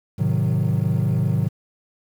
triangle chord, A diminished seventh, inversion none, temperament equal with one note detuned, 107.61 / 130.81 / 155.56 / 185 Hz, A2 / C3 / Eb3 / Gb3, -38 / 0 / 0 / 0 cents, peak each -20 / -20 / -20 / -23 dBFS, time 0.18-1.49 s, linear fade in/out 20 ms, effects tanh soft clip ceiling -10 dBFS + 8-bit

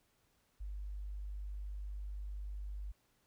sine tone, 50 Hz, G1, 35 cents sharp, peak -40 dBFS, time 0.6-2.92 s, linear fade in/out 10 ms, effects pink hiss -75 dBFS RMS until 3.26 s

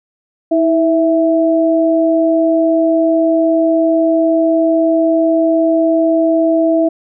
sine tone pair together, 323.1 / 659.3 Hz, E4 / E5, -35 / 0 cents, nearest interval octave, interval 1235 cents, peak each -12 dBFS, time 0.51-6.89 s, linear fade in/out 10 ms, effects none

